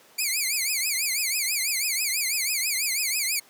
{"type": "tone with vibrato", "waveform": "10% pulse", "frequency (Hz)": 2282, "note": "C#7", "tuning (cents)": 50, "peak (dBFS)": -15, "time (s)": [0.18, 3.4], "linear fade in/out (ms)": 10, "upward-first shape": "triangle", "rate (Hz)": 6.1, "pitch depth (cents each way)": 220, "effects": ["pink hiss -54 dBFS RMS until 3.49 s", "high-pass 300 Hz 12 dB/octave"]}